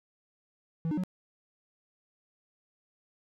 triangle tone with pitch steps, 163.6 / 302.8 / 183.6 Hz, E3 / D#4 / F#3, -13 / -47 / -13 cents, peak -26 dBFS, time 0.85-1.036 s, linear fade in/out 0 ms, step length 62 ms, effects none

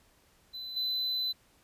triangle tone with level steps, 4019 Hz, B7, 30 cents sharp, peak -37 / -28 dBFS, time 0.53-1.33 s, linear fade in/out 20 ms, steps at 0.76 s, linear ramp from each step 10 ms, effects pink hiss -65 dBFS RMS until 1.63 s + resampled to 32000 Hz

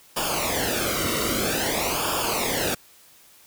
pink noise with flanger, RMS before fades -25 dBFS, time 0.16-2.75 s, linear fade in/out 10 ms, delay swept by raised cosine 0.49 to 1.21 ms, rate 0.51 Hz, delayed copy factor -0.8, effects white hiss -53 dBFS RMS until 3.46 s

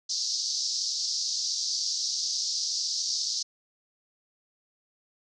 pink band-pass noise, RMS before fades -30 dBFS, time 0.09-3.43 s, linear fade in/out 10 ms, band 4500 to 6000 Hz, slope 48 dB/octave, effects none

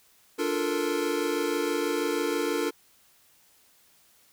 square chord, Bb major seventh, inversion first, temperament equal, 293.7 / 349.2 / 440 / 466.2 Hz, D4 / F4 / A4 / Bb4, 0 / 0 / 0 / 0 cents, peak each -32 dBFS, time 0.38-2.71 s, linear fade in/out 20 ms, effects white hiss -61 dBFS RMS until 4.32 s

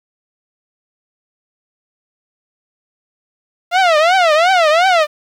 sawtooth tone with vibrato, 680 Hz, F5, 46 cents flat, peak -5 dBFS, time 3.71-5.07 s, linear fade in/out 50 ms, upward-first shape triangle, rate 2.8 Hz, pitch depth 240 cents each way, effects low-pass 4000 Hz 12 dB/octave + 7-bit

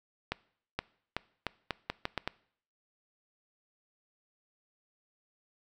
accelerating click train, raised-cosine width 0.3 ms, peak -15 dBFS, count 9, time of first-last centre 0.32-2.276 s, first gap 470 ms, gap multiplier 0.8, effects noise-tail reverb RT60 0.6 s tail -22 dB re dry

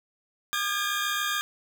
35% pulse tone cluster, 1210 / 1612 / 1679 / 3285 / 3634 Hz, D#6 / G6 / G#6 / G#7 / A#7, -49 / +48 / +18 / -20 / -45 cents, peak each -29 / -29 / -34 / -35 / -32 dBFS, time 0.53-1.41 s, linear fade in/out 0 ms, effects none

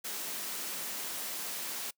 white high-pass noise, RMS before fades -38 dBFS, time 0.04-1.91 s, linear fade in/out 10 ms, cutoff 160 Hz, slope 96 dB/octave, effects noise-tail reverb RT60 0.1 s tail -24 dB re dry

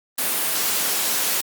white high-pass noise, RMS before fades -22 dBFS, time 0.18-1.41 s, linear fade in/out 5 ms, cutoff 200 Hz, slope 12 dB/octave, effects Opus 32 kbps

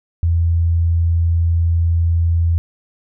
sine tone, 84 Hz, E2, 33 cents sharp, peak -12 dBFS, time 0.23-2.58 s, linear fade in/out 0 ms, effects none

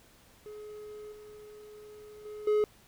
triangle tone with level steps, 422.5 Hz, G#4, 30 cents sharp, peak -40 / -45 / -38 / -21 dBFS, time 0.46-2.64 s, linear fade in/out 0 ms, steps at 1.12 / 2.25 / 2.47 s, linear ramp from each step 5 ms, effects pink hiss -60 dBFS RMS until 2.87 s

